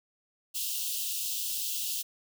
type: high-pass noise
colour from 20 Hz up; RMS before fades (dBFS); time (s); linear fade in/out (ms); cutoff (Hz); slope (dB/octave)
white; -33; 0.54-2.03; 20; 2700; 96
effects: none